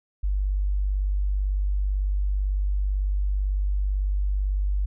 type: tone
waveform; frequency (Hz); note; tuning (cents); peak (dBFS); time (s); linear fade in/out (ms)
sine; 49; G1; 0; -21; 0.23-4.86; 10
effects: none